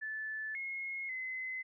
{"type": "tone with pitch steps", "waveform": "sine", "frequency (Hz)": [1745, 2160, 2042], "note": ["A6", "C#7", "C7"], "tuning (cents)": [-15, -45, -43], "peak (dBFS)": -37, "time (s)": [0.01, 1.63], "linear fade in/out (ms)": 20, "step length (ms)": 540, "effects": []}